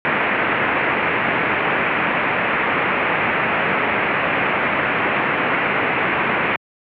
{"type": "low-pass noise", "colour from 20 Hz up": "white", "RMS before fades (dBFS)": -19, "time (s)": [0.05, 6.56], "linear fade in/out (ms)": 0, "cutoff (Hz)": 2500, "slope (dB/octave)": 48, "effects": ["high-pass 150 Hz 12 dB/octave"]}